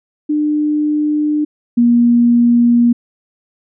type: tone pair in turn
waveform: sine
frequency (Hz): 300 / 238.1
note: D4 / A#3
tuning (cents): +37 / +37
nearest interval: major third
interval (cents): 400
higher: first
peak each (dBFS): -12 / -7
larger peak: second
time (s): 0.29-1.45 / 1.77-2.93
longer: neither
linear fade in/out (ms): 10
effects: none